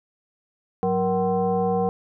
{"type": "tone with frequency modulation", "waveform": "sine", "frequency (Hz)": 470.6, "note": "A#4", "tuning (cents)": 16, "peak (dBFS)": -19, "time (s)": [0.83, 1.89], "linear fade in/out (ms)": 0, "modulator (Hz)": 287, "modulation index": 1.2, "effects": []}